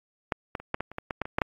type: clicks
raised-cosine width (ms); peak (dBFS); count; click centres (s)
0.5; -11 / -15 / -27 / -11 / -15 / -27 / -17 / -15 / -12 / -20 / -9 / -7; 12; 0.322 / 0.552 / 0.6 / 0.744 / 0.806 / 0.916 / 0.984 / 1.108 / 1.217 / 1.255 / 1.385 / 1.418
effects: AAC 32 kbps